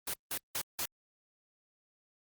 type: noise bursts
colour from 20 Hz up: white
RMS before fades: -35 dBFS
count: 4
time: 0.07-0.856 s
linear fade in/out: 5 ms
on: 69 ms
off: 170 ms
effects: Opus 32 kbps